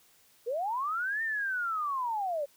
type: linear two-way sweep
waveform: sine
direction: up then down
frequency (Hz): 441.3 to 1834 to 547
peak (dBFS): -29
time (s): 0.46-2.46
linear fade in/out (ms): 20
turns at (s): 1.23
effects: white hiss -63 dBFS RMS until 2.56 s